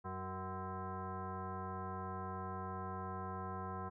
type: tone with frequency modulation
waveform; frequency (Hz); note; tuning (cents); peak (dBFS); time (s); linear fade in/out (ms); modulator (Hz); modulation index
sine; 470; A#4; +14; -40; 0.04-3.9; 20; 281; 2.9
effects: none